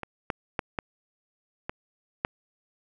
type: clicks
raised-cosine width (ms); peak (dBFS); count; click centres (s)
0.5; -19 / -12 / -11 / -13 / -16 / -9; 6; 0.033 / 0.302 / 0.592 / 0.788 / 1.695 / 2.249
effects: none